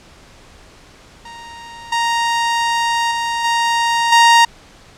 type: tone with level steps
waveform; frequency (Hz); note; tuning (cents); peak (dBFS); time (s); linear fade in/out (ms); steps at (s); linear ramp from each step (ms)
sawtooth; 932.3; A#5; 0; -29 / -11 / -14 / -10 / -3; 1.25-4.45; 5; 1.92 / 3.11 / 3.44 / 4.12; 5
effects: pink hiss -44 dBFS RMS until 4.97 s + low-pass 7000 Hz 12 dB/octave